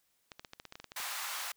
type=clicks; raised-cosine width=0.2 ms; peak=-28 dBFS; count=12; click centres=0.318 / 0.395 / 0.448 / 0.534 / 0.599 / 0.653 / 0.724 / 0.755 / 0.8 / 0.843 / 0.919 / 1.001 s
type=high-pass noise; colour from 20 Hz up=pink; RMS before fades=-39 dBFS; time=0.96-1.52 s; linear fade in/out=5 ms; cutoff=850 Hz; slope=24 dB/octave
effects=white hiss -75 dBFS RMS until 1.56 s